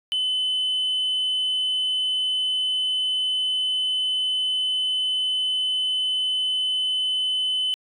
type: tone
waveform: sine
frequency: 3027 Hz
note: F#7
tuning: 39 cents sharp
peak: -19 dBFS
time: 0.12-7.74 s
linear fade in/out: 0 ms
effects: tanh soft clip ceiling -19 dBFS